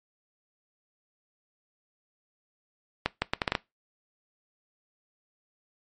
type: accelerating click train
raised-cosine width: 0.3 ms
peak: -8 dBFS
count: 7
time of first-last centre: 3.06-3.552 s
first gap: 160 ms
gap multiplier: 0.72
effects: noise-tail reverb RT60 0.2 s tail -20 dB re dry + MP3 48 kbps